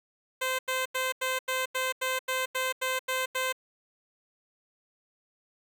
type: tone bursts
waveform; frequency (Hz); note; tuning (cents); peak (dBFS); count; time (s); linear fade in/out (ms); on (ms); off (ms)
10% pulse; 517; C5; -21; -19; 12; 0.41-3.527; 10; 180; 87
effects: none